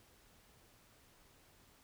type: silence
effects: pink hiss -66 dBFS RMS until 1.83 s